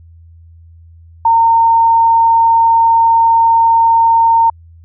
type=tone; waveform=sine; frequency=915 Hz; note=A#5; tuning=32 cents flat; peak=-6 dBFS; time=1.25-4.5 s; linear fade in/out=5 ms; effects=added 83 Hz sine -37 dBFS peak until 4.84 s